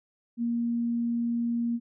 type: tone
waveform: sine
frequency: 235.2 Hz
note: A#3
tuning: 16 cents sharp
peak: -25 dBFS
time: 0.37-1.8 s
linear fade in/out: 50 ms
effects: none